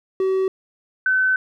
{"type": "tone pair in turn", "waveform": ["triangle", "sine"], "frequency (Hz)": [380.1, 1520.4], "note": ["F#4", "F#6"], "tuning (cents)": [47, 47], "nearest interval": "2 octaves", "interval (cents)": 2400, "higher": "second", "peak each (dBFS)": -15, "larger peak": "neither", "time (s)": [[0.2, 0.48], [1.06, 1.36]], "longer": "second", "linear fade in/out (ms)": 2, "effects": []}